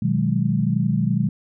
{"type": "chord", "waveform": "sine", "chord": "G# minor seventh", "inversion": "first", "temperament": "equal", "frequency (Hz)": [123.47, 155.56, 185, 207.7], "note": ["B2", "D#3", "F#3", "G#3"], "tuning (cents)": [0, 0, 0, 0], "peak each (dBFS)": -23, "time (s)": [0.02, 1.29], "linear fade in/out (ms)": 5, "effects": []}